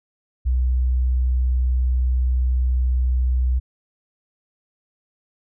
sine tone, 62.8 Hz, B1, 30 cents sharp, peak -16 dBFS, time 0.45-3.6 s, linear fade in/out 20 ms, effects none

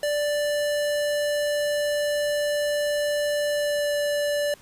square tone with pitch glide, 587.3 to 583.6 Hz, D5 to D5, 0 to -11 cents, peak -23 dBFS, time 0.03-4.54 s, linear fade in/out 2 ms, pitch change -11 cents, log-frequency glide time 3.48-3.96 s, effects pink hiss -52 dBFS RMS until 4.61 s + resampled to 32000 Hz

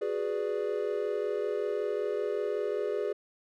triangle chord, G# half-diminished seventh, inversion third, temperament equal, 370 / 415.3 / 493.9 / 587.3 Hz, F#4 / G#4 / B4 / D5, 0 / 0 / 0 / 0 cents, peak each -35 / -29 / -34 / -35 dBFS, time 0.01-3.13 s, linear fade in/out 10 ms, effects none

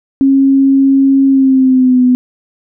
sine tone with pitch glide, 271.6 to 250.5 Hz, C#4 to B3, -35 to +25 cents, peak -5 dBFS, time 0.21-2.15 s, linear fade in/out 0 ms, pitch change -140 cents, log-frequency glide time 1.27-2.03 s, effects none

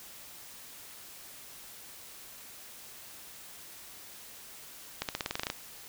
accelerating click train, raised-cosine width 0.2 ms, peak -14 dBFS, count 11, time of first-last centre 5.02-5.501 s, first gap 68 ms, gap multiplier 0.92, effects white hiss -49 dBFS RMS until 5.88 s

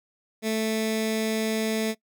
15% pulse tone with notch filter, 220 Hz, A3, in tune, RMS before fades -26 dBFS, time 0.42-1.95 s, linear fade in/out 50 ms, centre 980 Hz, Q 1.1, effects noise-tail reverb RT60 0.1 s tail -22 dB re dry

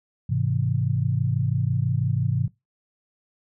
sine chord, Ab augmented, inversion none, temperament just, 103.83 / 129.78 / 162.23 Hz, Ab2 / C3 / E3, 0 / -14 / -27 cents, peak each -25 / -23 / -28 dBFS, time 0.29-2.48 s, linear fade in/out 10 ms, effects noise-tail reverb RT60 0.2 s tail -21 dB re dry

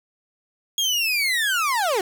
30% pulse linear sweep, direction down, 3312 to 349.2 Hz, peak -17 dBFS, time 0.78-2.01 s, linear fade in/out 2 ms, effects none

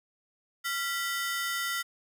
sawtooth ring-modulated tone, 1670 Hz, G#6, 9 cents sharp, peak -23 dBFS, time 0.64-1.83 s, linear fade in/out 20 ms, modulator 294 Hz, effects none

